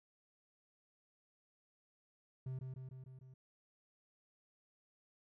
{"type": "tone with echo", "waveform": "triangle", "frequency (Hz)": 129.9, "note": "C3", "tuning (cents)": -12, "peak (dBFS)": -38, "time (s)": [2.46, 2.59], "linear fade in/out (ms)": 5, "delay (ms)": 150, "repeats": 5, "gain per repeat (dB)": -3, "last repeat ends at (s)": 3.34, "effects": []}